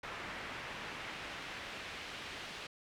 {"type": "noise with band-pass filter sweep", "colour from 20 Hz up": "brown", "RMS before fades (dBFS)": -45, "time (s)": [0.03, 2.67], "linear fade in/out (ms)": 5, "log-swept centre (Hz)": [2000, 3100], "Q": 1.1, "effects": []}